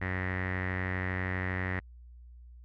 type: tone with low-pass filter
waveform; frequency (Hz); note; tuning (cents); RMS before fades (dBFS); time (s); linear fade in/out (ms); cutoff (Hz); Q
sawtooth; 92.5; F#2; 0; -33; 0.01-1.8; 10; 1900; 9.4
effects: added 60 Hz sine -48 dBFS peak until 2.64 s